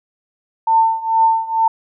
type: tone with tremolo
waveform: sine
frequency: 898 Hz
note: A5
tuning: 35 cents sharp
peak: -8 dBFS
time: 0.67-1.68 s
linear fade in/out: 5 ms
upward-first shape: triangle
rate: 2.2 Hz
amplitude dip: 90%
effects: none